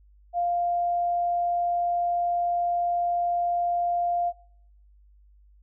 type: tone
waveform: sine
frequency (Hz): 698.5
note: F5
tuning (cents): 0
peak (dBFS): -22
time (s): 0.33-4.33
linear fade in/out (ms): 50
effects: noise-tail reverb RT60 0.7 s tail -23 dB re dry + added 50 Hz sine -53 dBFS peak until 5.62 s